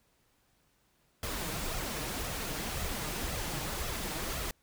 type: noise with flanger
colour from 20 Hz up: pink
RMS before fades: -36 dBFS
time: 1.23-4.51 s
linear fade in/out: 2 ms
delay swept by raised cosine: 1.5 to 6.6 ms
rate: 1.9 Hz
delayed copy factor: +0.55
effects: pink hiss -71 dBFS RMS until 4.62 s